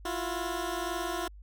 15% pulse tone pair together, 336 / 357.9 Hz, E4 / F4, +33 / +42 cents, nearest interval minor second, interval 109 cents, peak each -28 dBFS, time 0.05-1.28 s, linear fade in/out 5 ms, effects added 50 Hz sine -46 dBFS peak until 1.42 s

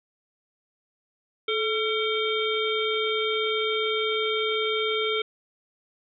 harmonic tone with a mistuned harmonic, 453.8 Hz, A#4, 47 cents flat, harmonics 1 / 3 / 5 / 7 / 8, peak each -26 / -32 / -31 / -30 / -34 dBFS, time 1.48-5.22 s, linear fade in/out 5 ms, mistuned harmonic 1, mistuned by -79 cents, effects none

